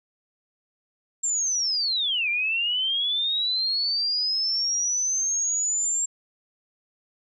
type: linear two-way sweep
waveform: sine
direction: down then up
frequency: 7459 to 2349 to 7459 Hz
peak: -22 dBFS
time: 1.23-6.06 s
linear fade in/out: 10 ms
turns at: 2.29 s
effects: none